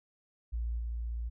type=tone with level steps; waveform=sine; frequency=57.8 Hz; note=A#1; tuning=14 cents flat; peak=-31 / -33 dBFS; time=0.52-1.3 s; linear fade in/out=20 ms; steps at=0.78 s; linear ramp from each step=20 ms; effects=none